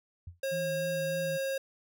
sine tone with exponential decay, 87 Hz, F2, 6 cents flat, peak -37 dBFS, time 0.27-0.4 s, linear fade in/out 5 ms, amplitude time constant 28 ms
square tone, 540 Hz, C#5, 45 cents flat, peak -31 dBFS, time 0.43-1.58 s, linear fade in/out 5 ms
sine tone with vibrato, 161.9 Hz, E3, 31 cents flat, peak -37 dBFS, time 0.51-1.38 s, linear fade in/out 20 ms, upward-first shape sine, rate 3.3 Hz, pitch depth 41 cents each way
effects none

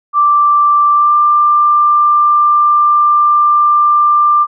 sine tone with pitch glide, 1174.7 to 1187.7 Hz, D6 to D6, 0 to +19 cents, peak -6 dBFS, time 0.13-4.47 s, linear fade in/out 50 ms, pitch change +19 cents, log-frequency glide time 0.93-1.14 s, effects none

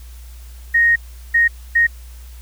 sine tone bursts at uneven times, 1864.7 Hz, A#6, in tune, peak -10 dBFS, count 3, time 0.74-0.96 / 1.34-1.48 / 1.75-1.87 s, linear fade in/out 10 ms, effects added 60 Hz sine -34 dBFS peak until 2.41 s + white hiss -48 dBFS RMS until 2.41 s

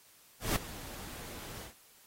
pink noise with ADSR envelope, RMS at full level -30 dBFS, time 0.4-1.74 s, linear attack 160 ms, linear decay 7 ms, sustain -16 dB, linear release 110 ms, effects white hiss -61 dBFS RMS until 2.06 s + AAC 48 kbps

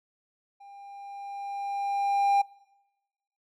triangle tone with level ramp, 800 Hz, G5, 35 cents sharp, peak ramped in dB -45 to -17 dBFS, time 0.6-2.42 s, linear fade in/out 10 ms, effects noise-tail reverb RT60 1.0 s tail -23 dB re dry

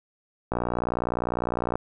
click train, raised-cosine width 1 ms, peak -12 dBFS, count 75, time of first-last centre 0.52-1.755 s, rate 59.9 Hz, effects none

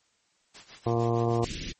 white noise with tremolo, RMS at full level -44 dBFS, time 0.54-1.4 s, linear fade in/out 10 ms, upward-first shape sine, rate 6.5 Hz, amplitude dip 80%
harmonic tone, 116.9 Hz, A#2, 5 cents sharp, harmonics 1 / 2 / 3 / 4 / 5 / 6 / 7 / 8 / 9 / 10, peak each -27 / -33 / -29 / -30 / -40 / -32 / -41 / -42 / -38 / -45 dBFS, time 0.86-1.45 s, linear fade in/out 5 ms
pink band-stop noise, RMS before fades -35 dBFS, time 1.42-1.73 s, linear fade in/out 20 ms, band 360 to 2200 Hz, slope 24 dB/octave
effects white hiss -69 dBFS RMS until 1.79 s + MP3 32 kbps

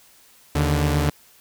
sawtooth tone pair together, 77.14 / 145.9 Hz, D#2 / D3, -14 / -11 cents, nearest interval major seventh, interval 1103 cents, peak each -17 dBFS, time 0.55-1.1 s, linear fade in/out 5 ms, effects white hiss -53 dBFS RMS until 1.4 s

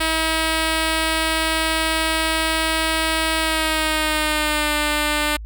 5% pulse tone with pitch glide, 320.4 to 298.9 Hz, E4 to D4, -49 to +31 cents, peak -7 dBFS, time 0-5.37 s, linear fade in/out 10 ms, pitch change -120 cents, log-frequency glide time 3.39-4.73 s, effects added 54 Hz sine -30 dBFS peak until 5.45 s

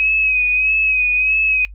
sine tone with vibrato, 2534 Hz, D#7, 31 cents sharp, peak -13 dBFS, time 0-1.65 s, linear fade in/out 0 ms, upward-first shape sine, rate 1.6 Hz, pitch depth 43 cents each way, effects noise-tail reverb RT60 0.1 s tail -21 dB re dry + added 50 Hz sine -33 dBFS peak until 1.74 s

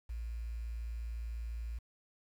sine tone with quantisation, 57.1 Hz, A#1, 35 cents flat, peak -37 dBFS, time 0.09-1.79 s, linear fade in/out 10 ms, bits 10, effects none

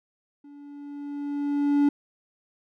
triangle tone with level ramp, 287.1 Hz, D4, 39 cents flat, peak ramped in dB -43 to -14 dBFS, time 0.44-1.89 s, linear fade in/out 5 ms, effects none

